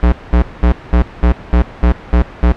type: tone bursts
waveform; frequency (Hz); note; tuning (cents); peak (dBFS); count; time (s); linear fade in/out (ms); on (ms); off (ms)
square; 60; B1; -49; -7; 9; 0.03-2.52; 0; 90; 210
effects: pink hiss -32 dBFS RMS until 2.56 s + low-pass 2000 Hz 12 dB/octave